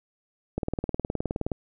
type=click train; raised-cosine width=2 ms; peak=-14 dBFS; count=19; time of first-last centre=0.58-1.518 s; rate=19.2 Hz; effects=none